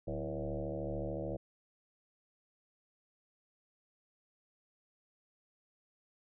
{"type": "tone with frequency modulation", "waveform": "sine", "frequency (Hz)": 330.1, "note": "E4", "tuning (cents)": 2, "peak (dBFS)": -35, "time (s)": [0.07, 1.37], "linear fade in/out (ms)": 10, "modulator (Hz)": 73.6, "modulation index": 4.1, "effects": []}